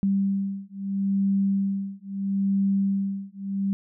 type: beating tone pair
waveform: sine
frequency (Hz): 196 / 196.76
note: G3 / G3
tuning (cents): 0 / +7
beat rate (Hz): 0.76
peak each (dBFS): -25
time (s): 0.03-3.73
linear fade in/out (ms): 0
effects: none